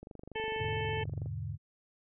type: click train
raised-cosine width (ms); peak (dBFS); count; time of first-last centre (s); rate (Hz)
2; -33; 31; 0.03-1.26; 24.4
type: harmonic tone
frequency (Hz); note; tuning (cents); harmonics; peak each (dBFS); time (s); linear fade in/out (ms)
440; A4; 0; 1 / 2 / 4 / 5 / 6 / 7; -36 / -39 / -42 / -43 / -44 / -44; 0.35-1.04; 10
type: chord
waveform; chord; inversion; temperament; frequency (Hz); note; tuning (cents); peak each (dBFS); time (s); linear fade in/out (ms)
sine; E dominant seventh; none; equal; 82.41 / 103.83 / 123.47 / 146.83; E2 / G#2 / B2 / D3; 0 / 0 / 0 / 0; -42 / -38 / -43 / -41; 0.57-1.58; 50
effects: none